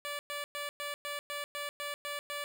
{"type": "tone bursts", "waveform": "10% pulse", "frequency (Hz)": 580, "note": "D5", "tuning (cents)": -22, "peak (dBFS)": -28, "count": 10, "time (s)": [0.05, 2.44], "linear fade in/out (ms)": 0, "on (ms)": 140, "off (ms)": 110, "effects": []}